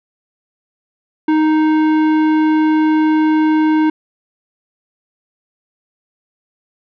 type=tone with tanh clipping; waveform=sine; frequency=311.1 Hz; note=D#4; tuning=in tune; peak=-12 dBFS; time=1.28-3.9 s; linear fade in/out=5 ms; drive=14 dB; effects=none